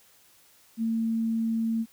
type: tone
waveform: sine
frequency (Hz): 226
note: A3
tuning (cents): +47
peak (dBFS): -24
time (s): 0.77-1.86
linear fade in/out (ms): 50
effects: white hiss -59 dBFS RMS until 1.92 s